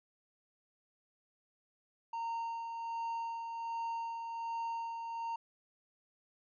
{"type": "tone with tremolo", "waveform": "triangle", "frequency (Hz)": 921, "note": "A#5", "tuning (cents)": -21, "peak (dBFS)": -33, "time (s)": [2.13, 5.36], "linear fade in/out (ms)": 5, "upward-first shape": "sine", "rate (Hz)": 1.3, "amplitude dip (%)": 40, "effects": ["resampled to 16000 Hz"]}